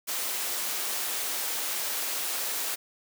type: high-pass noise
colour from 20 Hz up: white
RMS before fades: -31 dBFS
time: 0.07-2.76 s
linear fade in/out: 20 ms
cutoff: 340 Hz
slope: 12 dB/octave
effects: none